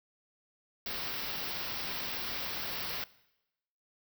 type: band-stop noise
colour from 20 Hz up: white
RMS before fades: -37 dBFS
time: 0.86-3.04 s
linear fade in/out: 2 ms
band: 5600 to 15000 Hz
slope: 96 dB/octave
effects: noise-tail reverb RT60 0.9 s tail -20 dB re dry